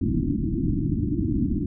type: low-pass noise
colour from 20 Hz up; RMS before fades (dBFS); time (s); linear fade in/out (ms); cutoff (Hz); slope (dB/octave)
white; -24; 0.01-1.66; 5; 330; 96
effects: none